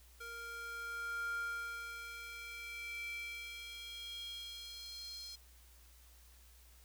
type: tone with high-pass filter sweep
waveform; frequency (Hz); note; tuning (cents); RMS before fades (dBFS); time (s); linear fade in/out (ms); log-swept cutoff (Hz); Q
square; 466.2; A#4; 0; -45; 0.2-5.36; 10; 1000 to 4500; 6.3
effects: added 60 Hz sine -60 dBFS peak until 6.84 s + white hiss -65 dBFS RMS until 6.84 s